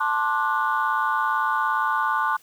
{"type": "chord", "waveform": "sine", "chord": "D dominant seventh", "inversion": "second", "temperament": "just", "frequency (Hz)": [881, 1057.2, 1174.7, 1468.3], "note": ["A5", "C6", "D6", "F#6"], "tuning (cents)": [2, 18, 0, -14], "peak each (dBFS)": -25, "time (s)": [0, 2.37], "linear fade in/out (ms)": 10, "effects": ["tanh soft clip ceiling -12 dBFS", "white hiss -55 dBFS RMS until 2.42 s"]}